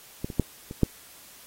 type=clicks; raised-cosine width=3 ms; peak=-16 / -22 / -8 / -23 / -6 dBFS; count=5; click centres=0.245 / 0.302 / 0.397 / 0.711 / 0.833 s; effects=white hiss -50 dBFS RMS until 1.46 s + AAC 48 kbps